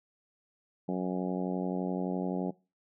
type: harmonic tone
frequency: 91.7 Hz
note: F#2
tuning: 15 cents flat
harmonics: 2 / 3 / 4 / 5 / 6 / 7 / 8 / 9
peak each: -32 / -36 / -38 / -40 / -42 / -43 / -44 / -45 dBFS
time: 0.88-2.51 s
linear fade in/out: 10 ms
effects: noise-tail reverb RT60 0.3 s tail -22 dB re dry